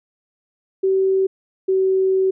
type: tone pair in turn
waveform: sine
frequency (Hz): 382.9 / 380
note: G4 / F#4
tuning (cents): -41 / +46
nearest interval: unison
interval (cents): 13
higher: first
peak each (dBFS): -14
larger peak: neither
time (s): 0.83-1.27 / 1.68-2.31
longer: second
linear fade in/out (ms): 10
effects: none